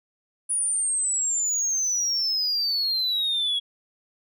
sine exponential sweep, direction down, 9820 to 3318 Hz, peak -20 dBFS, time 0.49-3.6 s, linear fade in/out 20 ms, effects tanh soft clip ceiling -20 dBFS

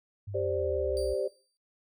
sine exponential sweep, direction down, 102.7 to 61.74 Hz, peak -36 dBFS, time 0.27-1.14 s, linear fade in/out 10 ms
sine chord, G suspended fourth, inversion none, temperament just, 392 / 522.7 / 588 Hz, G4 / C5 / D5, 0 / -2 / +2 cents, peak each -32 dBFS, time 0.34-1.28 s, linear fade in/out 10 ms
30% pulse tone with exponential decay, 4665 Hz, D8, 12 cents flat, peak -37 dBFS, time 0.97-1.57 s, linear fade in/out 0 ms, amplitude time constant 130 ms
effects noise-tail reverb RT60 0.3 s tail -18 dB re dry

